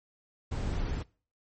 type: noise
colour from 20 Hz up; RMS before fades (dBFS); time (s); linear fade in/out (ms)
brown; -32; 0.51-1.03; 10
effects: noise-tail reverb RT60 0.4 s tail -23 dB re dry + MP3 32 kbps